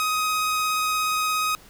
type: tone with vibrato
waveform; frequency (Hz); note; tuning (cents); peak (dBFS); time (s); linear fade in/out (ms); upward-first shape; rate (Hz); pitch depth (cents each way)
sawtooth; 1257; D#6; +17; -18; 0-1.55; 0; sine; 17; 8
effects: pink hiss -50 dBFS RMS until 1.69 s